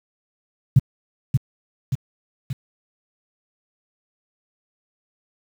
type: tone with echo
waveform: sine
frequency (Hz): 130.5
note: C3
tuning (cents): -4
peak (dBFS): -7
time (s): 0.76-0.79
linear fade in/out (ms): 5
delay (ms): 580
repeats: 3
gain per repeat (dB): -5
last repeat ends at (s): 2.53
effects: high-pass 60 Hz 12 dB/octave + 7-bit